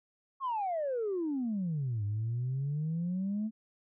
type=exponential two-way sweep; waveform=sine; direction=down then up; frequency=1112 to 100.7 to 223.2 Hz; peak=-29 dBFS; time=0.4-3.51 s; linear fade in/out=50 ms; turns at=2.04 s; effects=tanh soft clip ceiling -27 dBFS